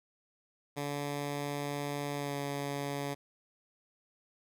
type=tone with pitch glide; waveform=10% pulse; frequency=143.9 to 141.84 Hz; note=D3 to C#3; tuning=-35 to +40 cents; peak=-26 dBFS; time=0.76-3.15 s; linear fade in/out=20 ms; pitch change=-25 cents; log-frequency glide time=2.15-2.35 s; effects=none